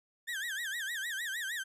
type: tone with vibrato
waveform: 35% pulse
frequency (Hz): 1729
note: A6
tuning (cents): -31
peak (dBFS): -33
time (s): 0.27-1.64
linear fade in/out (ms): 20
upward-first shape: sine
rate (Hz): 6.5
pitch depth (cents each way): 200
effects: resampled to 32000 Hz